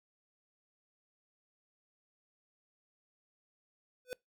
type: tone with exponential growth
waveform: square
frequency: 501 Hz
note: B4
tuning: 25 cents sharp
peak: -34 dBFS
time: 4.05-4.13 s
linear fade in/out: 0 ms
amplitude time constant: 17 ms
effects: noise-tail reverb RT60 0.2 s tail -25 dB re dry